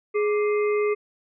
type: harmonic tone with a mistuned harmonic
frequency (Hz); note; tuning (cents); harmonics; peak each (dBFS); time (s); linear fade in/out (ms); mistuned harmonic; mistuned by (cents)
418.2; G#4; +12; 1 / 3 / 5 / 6; -20 / -32 / -33 / -39; 0.14-0.95; 20; 3; -110
effects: none